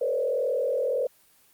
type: tone with frequency modulation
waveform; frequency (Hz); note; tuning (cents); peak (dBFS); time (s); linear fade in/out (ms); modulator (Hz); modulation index
sine; 523.3; C5; 0; -23; 0.01-1.07; 5; 41.6; 1.4
effects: white hiss -60 dBFS RMS until 1.53 s + Opus 24 kbps